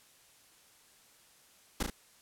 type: noise with echo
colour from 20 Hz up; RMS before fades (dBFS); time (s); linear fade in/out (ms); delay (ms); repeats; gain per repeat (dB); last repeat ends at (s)
pink; -31; 1.8-1.83; 5; 36; 2; -4; 1.902
effects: white hiss -62 dBFS RMS until 2.21 s + low-pass 12000 Hz 12 dB/octave